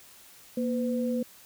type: tone pair together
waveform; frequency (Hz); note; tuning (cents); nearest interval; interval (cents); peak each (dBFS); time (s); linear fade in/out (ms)
sine; 236.4 / 505.9; A#3 / B4; +24 / +42; octave + minor second; 1318; -27 / -31; 0.57-1.23; 5
effects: white hiss -53 dBFS RMS until 1.45 s

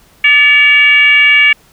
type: tone with frequency modulation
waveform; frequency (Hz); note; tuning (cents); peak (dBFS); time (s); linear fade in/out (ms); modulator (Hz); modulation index
sine; 2271; C#7; +41; -4; 0.24-1.53; 5; 533; 0.81
effects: pink hiss -47 dBFS RMS until 1.72 s

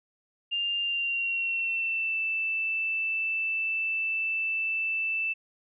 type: tone with pitch glide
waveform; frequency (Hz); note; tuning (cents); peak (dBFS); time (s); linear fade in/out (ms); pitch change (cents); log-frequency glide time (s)
sine; 2800 to 2649; F7 to E7; +4 to +8; -26; 0.51-5.34; 20; -96; 0.81-2.2
effects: none

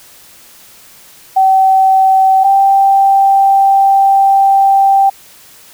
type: tone pair in turn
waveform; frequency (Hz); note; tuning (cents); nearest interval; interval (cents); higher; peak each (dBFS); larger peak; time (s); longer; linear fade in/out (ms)
sine; 766 / 783.9; G5 / G5; -40 / 0; unison; 40; second; -5; neither; 1.36-2.44 / 2.44-5.1; second; 10
effects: white hiss -40 dBFS RMS until 5.73 s

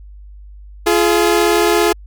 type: tone pair together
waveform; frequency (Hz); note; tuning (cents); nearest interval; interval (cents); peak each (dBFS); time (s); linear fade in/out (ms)
sawtooth; 344.7 / 422.1; F4 / G#4; -23 / +28; major third; 351; -10; 0.86-1.93; 10
effects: added 50 Hz sine -34 dBFS peak until 2.06 s

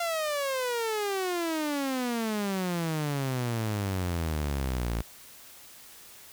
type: exponential sweep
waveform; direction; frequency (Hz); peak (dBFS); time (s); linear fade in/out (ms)
sawtooth; down; 694 to 55; -24; 0-5.02; 5
effects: white hiss -50 dBFS RMS until 6.32 s

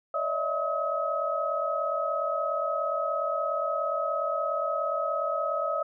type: tone cluster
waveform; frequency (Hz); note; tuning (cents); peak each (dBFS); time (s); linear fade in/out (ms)
sine; 572 / 622 / 659 / 1275; D5 / D#5 / E5 / D#6; -46 / -1 / -1 / +42; -32 / -33 / -33 / -29; 0.14-5.83; 5
effects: none

